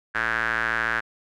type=tone with band-pass filter; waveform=square; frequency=56.8 Hz; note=A#1; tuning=44 cents flat; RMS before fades=-25 dBFS; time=0.14-1.01 s; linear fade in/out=20 ms; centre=1600 Hz; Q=6; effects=none